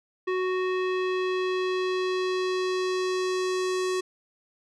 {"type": "tone with low-pass filter sweep", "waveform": "square", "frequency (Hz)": 370, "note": "F#4", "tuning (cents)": 0, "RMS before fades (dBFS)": -27, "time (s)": [0.27, 4.01], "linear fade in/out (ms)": 10, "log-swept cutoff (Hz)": [2300, 7600], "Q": 1.3, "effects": []}